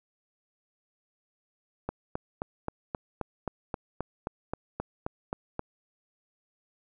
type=click train; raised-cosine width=1 ms; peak=-17 dBFS; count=15; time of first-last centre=1.89-5.594 s; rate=3.78 Hz; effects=none